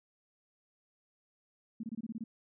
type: tone bursts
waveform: sine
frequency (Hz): 224.5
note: A3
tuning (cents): +35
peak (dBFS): -36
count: 8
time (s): 1.8-2.24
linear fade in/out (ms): 5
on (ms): 34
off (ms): 24
effects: none